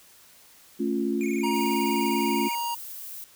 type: chord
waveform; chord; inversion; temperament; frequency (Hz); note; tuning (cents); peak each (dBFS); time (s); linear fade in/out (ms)
sine; A augmented; none; equal; 220 / 277.2 / 349.2; A3 / C#4 / E#4; 0 / 0 / 0; -28; 0.79-2.49; 20
type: tone with vibrato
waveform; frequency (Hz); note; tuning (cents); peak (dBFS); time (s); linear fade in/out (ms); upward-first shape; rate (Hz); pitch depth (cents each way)
square; 2302; D7; -35; -36; 1.21-2.55; 0; square; 20; 81
type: tone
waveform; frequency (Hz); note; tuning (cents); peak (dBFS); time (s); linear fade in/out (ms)
square; 942; A#5; +18; -28; 1.43-2.75; 10
type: noise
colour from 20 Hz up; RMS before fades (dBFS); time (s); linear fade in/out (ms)
violet; -39; 1.54-3.24; 0
effects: white hiss -54 dBFS RMS until 3.35 s